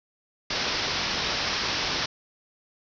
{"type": "low-pass noise", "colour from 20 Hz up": "white", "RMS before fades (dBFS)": -28, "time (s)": [0.5, 2.06], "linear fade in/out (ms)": 5, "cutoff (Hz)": 5700, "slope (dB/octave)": 96, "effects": []}